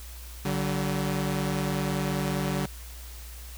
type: tone pair together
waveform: sawtooth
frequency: 144.6 / 189.43 Hz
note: D3 / F#3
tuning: -27 / +41 cents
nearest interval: perfect fourth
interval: 468 cents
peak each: -25 dBFS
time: 0.45-2.66 s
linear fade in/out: 5 ms
effects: added 60 Hz sine -40 dBFS peak until 3.57 s + white hiss -47 dBFS RMS until 3.57 s